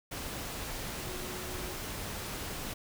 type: tone in noise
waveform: sine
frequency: 365.4 Hz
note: F#4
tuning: 22 cents flat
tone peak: -44 dBFS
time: 1.06-1.73 s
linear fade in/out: 10 ms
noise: pink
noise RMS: -39 dBFS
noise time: 0.11-2.74 s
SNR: -8 dB
effects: none